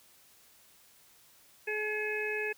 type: harmonic tone with a mistuned harmonic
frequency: 425.1 Hz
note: G#4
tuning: 40 cents sharp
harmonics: 1 / 2 / 4 / 5 / 6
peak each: -35 / -46 / -36 / -43 / -36 dBFS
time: 1.67-2.53 s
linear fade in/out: 10 ms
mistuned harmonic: 5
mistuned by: +23 cents
effects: white hiss -61 dBFS RMS until 2.57 s